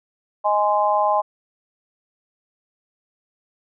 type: harmonic tone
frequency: 207.7 Hz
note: G#3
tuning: in tune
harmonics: 3 / 4 / 5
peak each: -21 / -19 / -21 dBFS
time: 0.44-1.22 s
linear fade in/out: 20 ms
effects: none